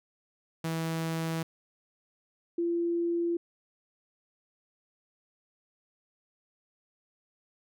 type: tone pair in turn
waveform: sawtooth / sine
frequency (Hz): 163 / 341.4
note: E3 / F4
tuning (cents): -19 / -39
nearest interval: octave + minor second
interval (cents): 1280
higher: second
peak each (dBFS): -26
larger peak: neither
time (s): 0.64-1.43 / 2.58-3.37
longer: neither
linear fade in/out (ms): 5
effects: none